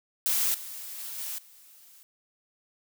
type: noise with level steps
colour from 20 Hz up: blue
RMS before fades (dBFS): -26 / -40 / -38 / -35 / -54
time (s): 0.26-2.03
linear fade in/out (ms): 0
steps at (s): 0.54 / 0.98 / 1.18 / 1.38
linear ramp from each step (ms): 5
effects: none